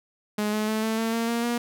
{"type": "tone with pitch steps", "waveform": "sawtooth", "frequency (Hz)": [210.1, 213.9, 217.8, 221.7, 225.7, 229.8, 233.9, 238.2], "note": ["G#3", "A3", "A3", "A3", "A3", "A#3", "A#3", "A#3"], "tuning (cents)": [20, -49, -17, 13, 44, -25, 6, 38], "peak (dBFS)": -20, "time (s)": [0.38, 1.58], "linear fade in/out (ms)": 5, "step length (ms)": 150, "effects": []}